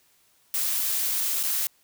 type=noise with dropouts; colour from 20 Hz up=blue; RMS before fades=-26 dBFS; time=0.54-1.67 s; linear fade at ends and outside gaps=1 ms; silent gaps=1.43-1.435 s; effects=white hiss -63 dBFS RMS until 1.83 s